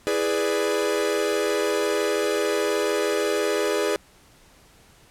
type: chord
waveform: 45% pulse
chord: E dominant seventh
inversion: none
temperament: equal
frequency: 329.6 / 415.3 / 493.9 / 587.3 Hz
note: E4 / G#4 / B4 / D5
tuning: 0 / 0 / 0 / 0 cents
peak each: -30 / -24 / -28 / -28 dBFS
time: 0.07-3.96 s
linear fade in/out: 0 ms
effects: pink hiss -54 dBFS RMS until 5.1 s + low-pass 12000 Hz 12 dB/octave